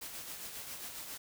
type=noise with tremolo; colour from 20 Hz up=white; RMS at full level=-43 dBFS; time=0.01-1.18 s; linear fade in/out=10 ms; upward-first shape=sine; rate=7.4 Hz; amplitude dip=40%; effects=none